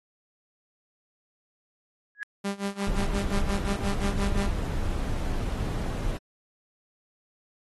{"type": "tone with exponential growth", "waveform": "sine", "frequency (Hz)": 1672, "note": "G#6", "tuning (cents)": 11, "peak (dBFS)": -26, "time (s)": [2.15, 2.23], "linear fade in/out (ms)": 0, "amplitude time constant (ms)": 17}
{"type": "tone with tremolo", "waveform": "sawtooth", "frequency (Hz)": 199.2, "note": "G3", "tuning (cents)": 28, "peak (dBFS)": -22, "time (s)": [2.44, 4.49], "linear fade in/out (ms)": 10, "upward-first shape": "sine", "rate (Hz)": 5.7, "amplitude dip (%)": 90}
{"type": "noise", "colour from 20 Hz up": "brown", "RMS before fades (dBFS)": -28, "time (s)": [2.87, 6.17], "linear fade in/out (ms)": 0}
{"effects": ["AAC 32 kbps"]}